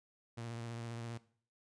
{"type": "tone with vibrato", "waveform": "sawtooth", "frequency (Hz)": 116.54, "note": "A#2", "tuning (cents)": 0, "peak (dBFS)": -38, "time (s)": [0.37, 1.18], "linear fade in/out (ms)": 10, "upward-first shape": "triangle", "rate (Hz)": 15, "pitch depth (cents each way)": 37, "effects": ["noise-tail reverb RT60 0.5 s tail -18 dB re dry", "resampled to 22050 Hz"]}